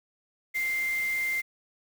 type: tone in noise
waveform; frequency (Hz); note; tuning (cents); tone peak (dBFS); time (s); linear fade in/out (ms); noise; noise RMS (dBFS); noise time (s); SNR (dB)
sine; 2094; C7; +1; -26; 0.54-1.42; 20; white; -42; 0.54-1.42; +13
effects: none